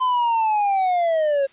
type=linear sweep; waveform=triangle; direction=down; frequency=1030 to 539 Hz; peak=-15 dBFS; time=0-1.47 s; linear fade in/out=20 ms; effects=white hiss -53 dBFS RMS until 1.52 s + resampled to 8000 Hz